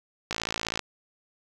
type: click train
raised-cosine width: 0.2 ms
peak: -11 dBFS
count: 28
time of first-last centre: 0.31-0.793 s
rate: 55.9 Hz
effects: none